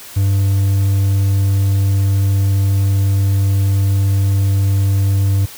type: tone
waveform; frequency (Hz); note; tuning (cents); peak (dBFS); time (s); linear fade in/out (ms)
triangle; 98.2; G2; +4; -9; 0.16-5.46; 10
effects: white hiss -35 dBFS RMS until 5.57 s